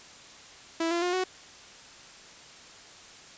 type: tone with pitch steps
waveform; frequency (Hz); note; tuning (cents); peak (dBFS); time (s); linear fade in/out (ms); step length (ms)
sawtooth; 329.6 / 342.8 / 356.5 / 370.8; E4 / F4 / F4 / F#4; 0 / -32 / +36 / +4; -22; 0.8-1.24; 5; 110
effects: white hiss -49 dBFS RMS until 3.37 s + resampled to 16000 Hz